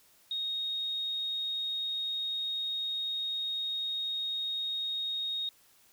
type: tone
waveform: sine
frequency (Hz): 3732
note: A#7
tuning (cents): +1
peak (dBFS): -31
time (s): 0.31-5.49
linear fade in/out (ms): 2
effects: white hiss -63 dBFS RMS until 5.92 s